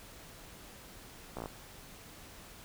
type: slowing click train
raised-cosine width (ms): 1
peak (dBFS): -25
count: 6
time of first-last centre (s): 1.37-1.458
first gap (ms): 16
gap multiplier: 1.05
effects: pink hiss -52 dBFS RMS until 2.64 s